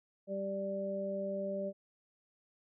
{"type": "harmonic tone", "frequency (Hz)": 196, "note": "G3", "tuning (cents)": 0, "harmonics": [1, 2, 3], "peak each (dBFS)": [-40, -43, -36], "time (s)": [0.27, 1.73], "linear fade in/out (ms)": 50, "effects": []}